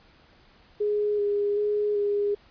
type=tone with vibrato; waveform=sine; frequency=412.8 Hz; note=G#4; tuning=10 cents flat; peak=-22 dBFS; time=0.8-2.35 s; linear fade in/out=10 ms; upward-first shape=square; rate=1.3 Hz; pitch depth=16 cents each way; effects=pink hiss -57 dBFS RMS until 2.5 s + resampled to 11025 Hz